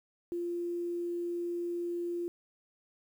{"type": "tone with quantisation", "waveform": "sine", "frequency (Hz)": 346.7, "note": "F4", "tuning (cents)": -13, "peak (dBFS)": -32, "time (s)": [0.32, 2.28], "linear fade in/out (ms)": 0, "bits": 10, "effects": []}